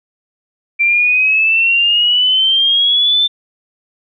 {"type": "exponential sweep", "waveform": "sine", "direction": "up", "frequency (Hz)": [2349, 3567], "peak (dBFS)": -9, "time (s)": [0.79, 3.28], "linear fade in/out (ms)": 20, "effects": []}